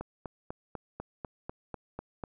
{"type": "click train", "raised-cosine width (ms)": 1, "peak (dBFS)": -23, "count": 10, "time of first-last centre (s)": [0.01, 2.238], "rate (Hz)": 4.04, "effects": []}